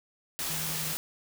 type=tone in noise; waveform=sine; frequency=157.7 Hz; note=D#3; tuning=24 cents sharp; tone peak=-39 dBFS; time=0.5-0.93 s; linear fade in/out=0 ms; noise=white; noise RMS=-33 dBFS; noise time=0.39-0.97 s; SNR=-9 dB; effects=none